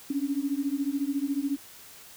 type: beating tone pair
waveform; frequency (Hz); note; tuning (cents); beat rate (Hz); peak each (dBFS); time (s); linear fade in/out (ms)
sine; 273.3 / 287.3; C#4 / D4; -24 / -38; 14; -29; 0.1-1.57; 5
effects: white hiss -49 dBFS RMS until 2.16 s